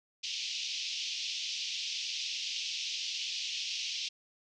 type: band-pass noise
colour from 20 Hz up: pink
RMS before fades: -37 dBFS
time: 0.23-4.09 s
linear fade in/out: 10 ms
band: 2600 to 6000 Hz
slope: 48 dB/octave
effects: none